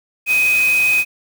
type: tone in noise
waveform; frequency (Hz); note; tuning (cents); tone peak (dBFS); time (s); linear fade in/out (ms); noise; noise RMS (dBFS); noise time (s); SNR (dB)
sine; 2512; D#7; +16; -12; 0.26-1.05; 50; white; -27; 0.26-1.05; +12
effects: none